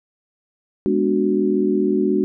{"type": "chord", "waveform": "sine", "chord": "G# half-diminished seventh", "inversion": "none", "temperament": "equal", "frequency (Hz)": [207.7, 246.9, 293.7, 370], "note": ["G#3", "B3", "D4", "F#4"], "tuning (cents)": [0, 0, 0, 0], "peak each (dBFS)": [-21, -25, -21, -19], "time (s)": [0.86, 2.24], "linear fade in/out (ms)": 0, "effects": []}